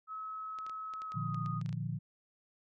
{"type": "tone with pitch glide", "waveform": "sine", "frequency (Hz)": [1287, 1241], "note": ["E6", "D#6"], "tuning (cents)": [-42, -5], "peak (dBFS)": -39, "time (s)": [0.07, 1.62], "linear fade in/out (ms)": 50, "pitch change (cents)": -63, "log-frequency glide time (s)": [1.03, 1.38]}
{"type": "clicks", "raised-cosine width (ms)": 0.2, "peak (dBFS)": -34, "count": 12, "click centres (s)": [0.587, 0.665, 0.696, 0.937, 1.019, 1.12, 1.345, 1.461, 1.614, 1.661, 1.692, 1.728]}
{"type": "chord", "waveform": "sine", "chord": "Bb major", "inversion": "none", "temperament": "equal with one note detuned", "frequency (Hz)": [116.54, 149.57, 174.61], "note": ["Bb2", "D3", "F3"], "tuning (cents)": [0, 32, 0], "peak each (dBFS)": [-38, -38, -40], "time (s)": [1.14, 1.99], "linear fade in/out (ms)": 20}
{"effects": []}